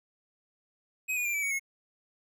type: tone with pitch steps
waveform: square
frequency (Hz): 2527 / 2452 / 2380 / 2309 / 2241 / 2175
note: D#7 / D#7 / D7 / D7 / C#7 / C#7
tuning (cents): +26 / -26 / +22 / -30 / +18 / -33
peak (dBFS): -29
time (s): 1.08-1.596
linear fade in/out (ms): 20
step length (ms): 86
effects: none